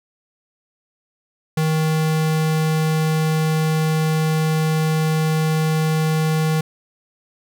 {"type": "tone", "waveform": "square", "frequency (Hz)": 157.4, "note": "D#3", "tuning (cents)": 20, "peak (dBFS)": -17, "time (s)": [1.57, 6.61], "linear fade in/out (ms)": 5, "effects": []}